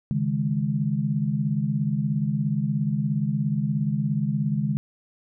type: chord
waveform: sine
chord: C# suspended second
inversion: none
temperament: equal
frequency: 138.59 / 155.56 / 207.7 Hz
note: C#3 / D#3 / G#3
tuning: 0 / 0 / 0 cents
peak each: -26 dBFS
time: 0.11-4.77 s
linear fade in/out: 0 ms
effects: none